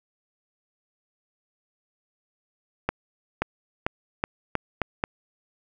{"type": "accelerating click train", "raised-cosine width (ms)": 0.5, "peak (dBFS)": -8, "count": 7, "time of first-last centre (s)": [2.89, 5.039], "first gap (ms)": 530, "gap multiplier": 0.84, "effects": []}